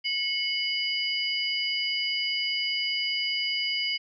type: tone cluster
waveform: sine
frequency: 2180 / 2970 / 4875 Hz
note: C#7 / F#7 / D#8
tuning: -29 / +6 / -36 cents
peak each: -30 dBFS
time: 0.04-3.98 s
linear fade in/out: 20 ms
effects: none